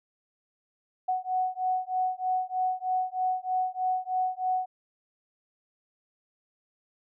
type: beating tone pair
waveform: sine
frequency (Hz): 740 / 743.2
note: F#5 / F#5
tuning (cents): 0 / +7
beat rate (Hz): 3.2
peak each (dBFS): -29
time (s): 1.08-4.66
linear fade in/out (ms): 10
effects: none